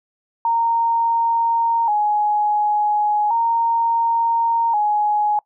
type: tone with vibrato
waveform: sine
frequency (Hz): 880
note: A5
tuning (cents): 0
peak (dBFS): -15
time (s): 0.45-5.39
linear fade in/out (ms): 2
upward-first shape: square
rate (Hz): 0.35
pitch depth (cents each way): 85
effects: noise-tail reverb RT60 0.1 s tail -23 dB re dry